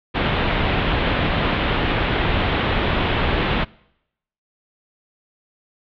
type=low-pass noise; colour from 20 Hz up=pink; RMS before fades=-20 dBFS; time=0.14-3.65 s; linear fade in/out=20 ms; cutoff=3600 Hz; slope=48 dB/octave; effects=noise-tail reverb RT60 0.8 s tail -24 dB re dry